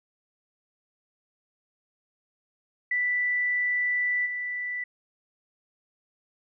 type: tone with level steps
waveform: sine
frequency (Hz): 1975.5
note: B6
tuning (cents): 0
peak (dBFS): -23 / -29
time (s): 2.91-4.84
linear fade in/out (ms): 5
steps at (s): 4.25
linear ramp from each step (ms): 20
effects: none